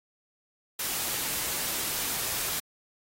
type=noise; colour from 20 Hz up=white; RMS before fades=-31 dBFS; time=0.79-2.6 s; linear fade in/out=5 ms; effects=AAC 48 kbps